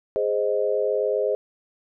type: chord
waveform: sine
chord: Ab major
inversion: none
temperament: equal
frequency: 415.3 / 523.3 / 622.3 Hz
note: Ab4 / C5 / Eb5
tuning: 0 / 0 / 0 cents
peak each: -24 / -24 / -26 dBFS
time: 0.16-1.35 s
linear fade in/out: 0 ms
effects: none